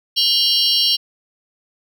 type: tone cluster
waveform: triangle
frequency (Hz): 2882 / 3196 / 4064 / 4515 / 5490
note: F#7 / G7 / B7 / C#8 / F8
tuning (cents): -46 / +33 / +49 / +31 / -31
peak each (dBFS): -19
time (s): 0.16-0.97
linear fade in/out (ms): 20
effects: none